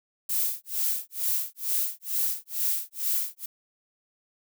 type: noise with tremolo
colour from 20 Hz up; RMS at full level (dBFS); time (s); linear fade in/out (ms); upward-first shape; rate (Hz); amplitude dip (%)
violet; -25; 0.29-3.46; 5; sine; 2.2; 100
effects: none